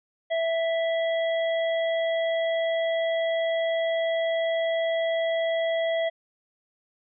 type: harmonic tone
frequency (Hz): 659.3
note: E5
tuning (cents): 0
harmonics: 1 / 3 / 5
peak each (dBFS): -23 / -33 / -37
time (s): 0.3-6.1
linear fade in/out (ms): 20
effects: none